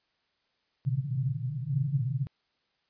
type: band-pass noise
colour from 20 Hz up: pink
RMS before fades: -30 dBFS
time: 0.85-2.27 s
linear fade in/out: 0 ms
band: 120 to 150 Hz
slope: 96 dB/octave
effects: white hiss -74 dBFS RMS until 2.89 s + resampled to 11025 Hz